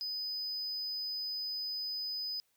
triangle tone, 5000 Hz, D#8, 8 cents sharp, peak -34 dBFS, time 0.01-2.4 s, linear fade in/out 0 ms, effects white hiss -75 dBFS RMS until 2.56 s

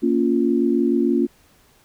sine chord, Bb minor, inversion none, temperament just, 233.1 / 279.7 / 349.6 Hz, Bb3 / Db4 / F4, 0 / +16 / +2 cents, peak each -20 dBFS, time 0.02-1.27 s, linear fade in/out 20 ms, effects pink hiss -56 dBFS RMS until 1.84 s

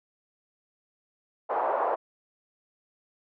white band-pass noise, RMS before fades -27 dBFS, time 1.49-1.96 s, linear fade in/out 20 ms, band 520 to 900 Hz, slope 24 dB/octave, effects none

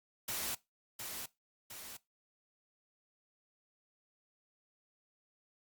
white noise with echo, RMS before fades -38 dBFS, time 0.28-0.55 s, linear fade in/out 5 ms, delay 710 ms, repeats 2, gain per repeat -5 dB, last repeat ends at 1.97 s, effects noise-tail reverb RT60 0.2 s tail -20 dB re dry + Opus 48 kbps

